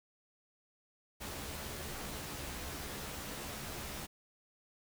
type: noise with comb filter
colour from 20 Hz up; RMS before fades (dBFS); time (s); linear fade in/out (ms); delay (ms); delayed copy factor
pink; -43; 1.2-4.07; 20; 14; +0.6
effects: none

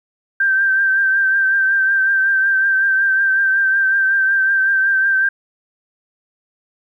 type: tone with vibrato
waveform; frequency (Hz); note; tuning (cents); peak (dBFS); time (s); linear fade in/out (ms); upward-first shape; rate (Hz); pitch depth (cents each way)
sine; 1568; G6; 0; -12; 0.4-5.29; 5; triangle; 5.4; 37
effects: 9-bit

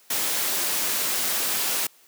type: noise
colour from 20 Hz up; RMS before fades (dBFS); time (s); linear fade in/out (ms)
white; -25; 0.1-1.87; 5
effects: white hiss -56 dBFS RMS until 2.07 s + high-pass 200 Hz 12 dB/octave

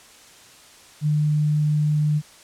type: tone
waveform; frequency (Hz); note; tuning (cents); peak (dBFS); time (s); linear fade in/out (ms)
sine; 150.5; D3; +43; -17; 1.01-2.22; 50
effects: white hiss -48 dBFS RMS until 2.43 s + low-pass 9000 Hz 12 dB/octave

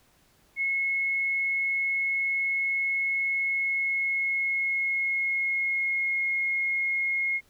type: tone with pitch glide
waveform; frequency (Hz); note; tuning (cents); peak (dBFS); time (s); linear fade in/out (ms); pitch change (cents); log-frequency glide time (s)
sine; 2179 to 2155; C#7 to C#7; -30 to -49; -24; 0.56-7.41; 50; -19; 3.32-6.26
effects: pink hiss -63 dBFS RMS until 7.49 s

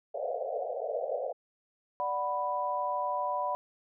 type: band-pass noise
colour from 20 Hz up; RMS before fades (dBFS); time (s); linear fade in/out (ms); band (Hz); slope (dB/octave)
pink; -34; 0.14-1.33; 10; 460 to 730; 96
type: chord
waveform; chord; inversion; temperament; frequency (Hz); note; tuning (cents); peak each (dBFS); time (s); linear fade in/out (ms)
sine; B minor; first; equal; 587.3 / 740 / 987.8; D5 / F#5 / B5; 0 / 0 / 0; -35 / -35 / -31; 2-3.55; 0
effects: none

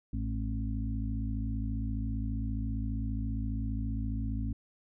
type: harmonic tone with a mistuned harmonic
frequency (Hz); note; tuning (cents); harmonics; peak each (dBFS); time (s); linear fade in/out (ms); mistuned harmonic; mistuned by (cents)
54.9; A1; -3; 1 / 2 / 4 / 5; -33 / -36 / -39 / -40; 0.13-4.53; 5; 5; -21
effects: none

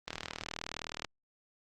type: click train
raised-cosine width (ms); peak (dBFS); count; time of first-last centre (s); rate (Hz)
0.2; -19; 39; 0.08-1.047; 39.3
effects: Opus 24 kbps

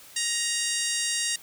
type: harmonic tone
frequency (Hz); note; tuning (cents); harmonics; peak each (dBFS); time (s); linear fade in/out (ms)
939; A#5; +12; 2 / 3 / 4 / 5 / 6 / 7 / 8 / 9 / 10; -34 / -34 / -34 / -34 / -34 / -34 / -34 / -34 / -34; 0.16-1.36; 5
effects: white hiss -49 dBFS RMS until 1.42 s

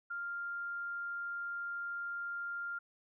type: tone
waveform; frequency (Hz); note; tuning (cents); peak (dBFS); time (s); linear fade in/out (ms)
sine; 1396.9; F6; 0; -37; 0.1-2.79; 10
effects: none

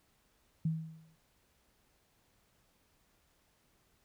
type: tone with exponential decay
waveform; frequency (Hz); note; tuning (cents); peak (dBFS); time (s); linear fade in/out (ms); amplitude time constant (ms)
sine; 160.4; E3; -47; -27; 0.65-1.16; 5; 110
effects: pink hiss -72 dBFS RMS until 4.04 s

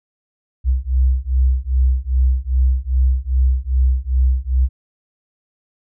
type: beating tone pair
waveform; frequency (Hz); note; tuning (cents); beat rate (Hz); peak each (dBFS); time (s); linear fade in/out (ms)
sine; 63 / 65.5; B1 / C2; +35 / +2; 2.5; -16; 0.64-4.69; 50
effects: none

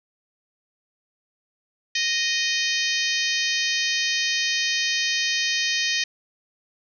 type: harmonic tone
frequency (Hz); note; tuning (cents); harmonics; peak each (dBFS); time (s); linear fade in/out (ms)
620; D#5; -6; 3 / 4 / 5 / 6 / 7 / 8 / 9 / 10; -27 / -28 / -29 / -30 / -30 / -31 / -32 / -32; 1.95-6.04; 5
effects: none

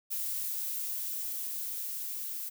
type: noise with level ramp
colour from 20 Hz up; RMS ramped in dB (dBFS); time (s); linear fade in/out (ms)
violet; -34 to -38; 0.1-2.5; 20
effects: none

